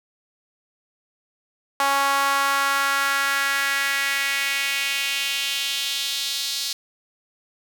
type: tone with high-pass filter sweep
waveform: sawtooth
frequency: 277.2 Hz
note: C#4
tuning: in tune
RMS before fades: -23 dBFS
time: 1.8-6.73 s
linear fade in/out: 2 ms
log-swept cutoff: 950 to 4300 Hz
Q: 2.5
effects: none